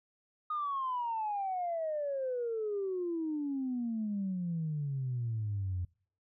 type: exponential sweep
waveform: sine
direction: down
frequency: 1244 to 87.31 Hz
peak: -31 dBFS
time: 0.5-5.85 s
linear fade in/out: 5 ms
effects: noise-tail reverb RT60 0.5 s tail -25 dB re dry + tanh soft clip ceiling -27 dBFS